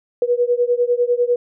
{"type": "beating tone pair", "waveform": "sine", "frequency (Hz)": [480.9, 490.9], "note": ["B4", "B4"], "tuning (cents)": [-46, -10], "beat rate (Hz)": 10, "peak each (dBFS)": [-17, -18], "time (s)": [0.22, 1.36], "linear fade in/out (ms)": 2, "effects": []}